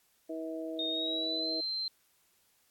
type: harmonic tone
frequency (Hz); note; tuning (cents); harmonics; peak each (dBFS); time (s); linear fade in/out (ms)
160.9; E3; -42; 2 / 3 / 4; -38 / -43 / -40; 0.29-1.61; 10
type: tone with pitch glide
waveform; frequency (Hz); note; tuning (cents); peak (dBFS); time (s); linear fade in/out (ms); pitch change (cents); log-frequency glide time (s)
sine; 3694 to 4122; A#7 to C8; -16 to -27; -32; 0.79-1.88; 2; +189; 0.89-1.51
effects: white hiss -70 dBFS RMS until 2.7 s + AAC 64 kbps